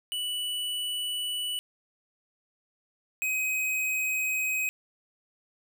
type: tone pair in turn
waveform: square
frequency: 2960 / 2525 Hz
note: F#7 / D#7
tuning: 0 / +25 cents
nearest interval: minor third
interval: 275 cents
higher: first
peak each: -30 / -27 dBFS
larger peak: second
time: 0.12-1.59 / 3.22-4.69 s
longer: neither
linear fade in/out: 0 ms
effects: none